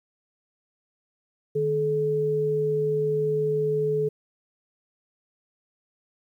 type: tone pair together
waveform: sine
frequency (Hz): 151.92 / 429.7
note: D#3 / A4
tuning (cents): -41 / -41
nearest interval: octave + tritone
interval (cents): 1800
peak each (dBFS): -29 / -22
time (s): 1.55-4.09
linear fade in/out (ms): 10
effects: 10-bit